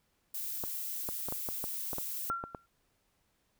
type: noise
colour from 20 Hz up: violet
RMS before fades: -38 dBFS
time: 0.34-2.3 s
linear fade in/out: 5 ms
type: clicks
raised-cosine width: 1 ms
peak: -24 dBFS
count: 11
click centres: 0.638 / 1.089 / 1.286 / 1.324 / 1.488 / 1.641 / 1.932 / 1.984 / 2.3 / 2.439 / 2.548 s
type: tone with exponential decay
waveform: sine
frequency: 1369 Hz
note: F6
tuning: 35 cents flat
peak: -28 dBFS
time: 2.3-2.66 s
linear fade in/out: 1 ms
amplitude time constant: 78 ms
effects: pink hiss -75 dBFS RMS until 3.59 s